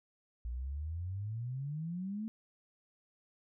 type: exponential sweep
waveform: sine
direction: up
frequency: 57.2 to 224.8 Hz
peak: -36 dBFS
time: 0.45-2.28 s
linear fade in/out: 0 ms
effects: none